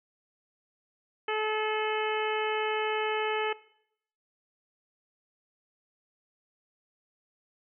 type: harmonic tone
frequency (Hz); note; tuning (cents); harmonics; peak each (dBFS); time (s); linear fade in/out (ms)
431.5; A4; -34; 1 / 2 / 3 / 4 / 5 / 6 / 7; -31 / -34 / -36 / -37 / -38 / -39 / -39; 1.28-3.53; 5
effects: noise-tail reverb RT60 0.7 s tail -19 dB re dry